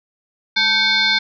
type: tone with frequency modulation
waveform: sine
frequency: 2892 Hz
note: F#7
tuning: 40 cents flat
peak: -13 dBFS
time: 0.56-1.19 s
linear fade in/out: 10 ms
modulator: 671 Hz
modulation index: 2.4
effects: none